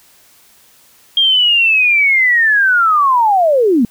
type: linear sweep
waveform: sine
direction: down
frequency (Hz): 3236 to 212.3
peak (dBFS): -8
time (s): 1.17-3.85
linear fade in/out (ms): 2
effects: white hiss -48 dBFS RMS until 3.9 s